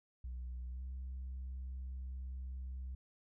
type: tone with pitch glide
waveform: sine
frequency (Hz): 61.9 to 64.64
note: B1 to C2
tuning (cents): +5 to -20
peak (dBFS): -39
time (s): 0.24-2.95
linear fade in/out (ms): 5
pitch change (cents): +75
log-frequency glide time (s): 0.69-0.83
effects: tanh soft clip ceiling -39 dBFS